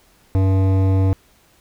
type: tone with hard clipping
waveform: triangle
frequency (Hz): 95.5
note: G2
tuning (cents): -45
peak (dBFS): -15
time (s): 0.35-1.13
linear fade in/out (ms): 0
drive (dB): 18
effects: pink hiss -55 dBFS RMS until 1.6 s